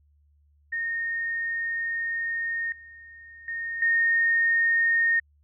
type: tone with level steps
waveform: sine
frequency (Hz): 1843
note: A#6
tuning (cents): -20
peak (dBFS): -26 / -44 / -29 / -19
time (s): 0.72-5.2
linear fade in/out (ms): 10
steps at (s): 2.72 / 3.48 / 3.82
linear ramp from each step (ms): 2
effects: added 73 Hz sine -59 dBFS peak until 5.43 s